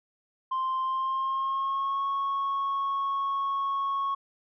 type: tone with pitch glide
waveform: sine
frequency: 1046.5 to 1101.7 Hz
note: C6 to C#6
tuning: 0 to -11 cents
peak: -24 dBFS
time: 0.51-4.15 s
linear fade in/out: 10 ms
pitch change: +89 cents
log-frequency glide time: 0.83-2.05 s
effects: tanh soft clip ceiling -24 dBFS